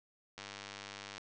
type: click train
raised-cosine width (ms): 0.2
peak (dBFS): -27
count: 81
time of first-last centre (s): 0.38-1.18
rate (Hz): 100
effects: resampled to 22050 Hz